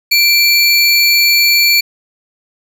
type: tone pair together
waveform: square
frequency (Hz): 2349 / 4428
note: D7 / C#8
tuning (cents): 0 / -3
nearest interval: major seventh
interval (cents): 1097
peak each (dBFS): -11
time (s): 0.11-1.81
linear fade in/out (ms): 10
effects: none